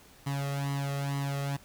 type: tone with flanger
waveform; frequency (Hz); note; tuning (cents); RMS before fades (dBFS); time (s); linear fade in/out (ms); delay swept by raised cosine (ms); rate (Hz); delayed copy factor
sawtooth; 140; C#3; +18; -32; 0.26-1.57; 10; 0.99 to 1.57; 2.2; +0.8
effects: pink hiss -56 dBFS RMS until 1.64 s